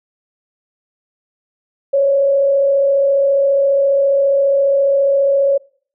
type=tone with frequency modulation; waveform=sine; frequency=554.4 Hz; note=C#5; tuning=in tune; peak=-10 dBFS; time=1.93-5.58 s; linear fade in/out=10 ms; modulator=34.7 Hz; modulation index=0.31; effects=noise-tail reverb RT60 0.5 s tail -24 dB re dry